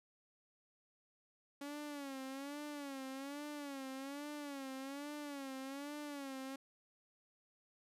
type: tone with vibrato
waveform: sawtooth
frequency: 280 Hz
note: C#4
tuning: 18 cents sharp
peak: -40 dBFS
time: 1.61-6.56 s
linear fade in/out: 5 ms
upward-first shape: sine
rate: 1.2 Hz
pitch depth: 100 cents each way
effects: resampled to 32000 Hz